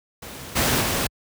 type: noise with level steps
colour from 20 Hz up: pink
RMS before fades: -37 / -20 / -23 dBFS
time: 0.22-1.07 s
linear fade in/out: 5 ms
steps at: 0.55 / 0.8 s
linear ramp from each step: 20 ms
effects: high-pass 60 Hz 12 dB/octave